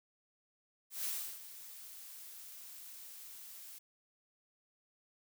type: noise with ADSR envelope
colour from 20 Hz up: blue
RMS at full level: -37 dBFS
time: 0.9-3.79 s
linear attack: 150 ms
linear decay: 330 ms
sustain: -14 dB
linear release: 11 ms
effects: none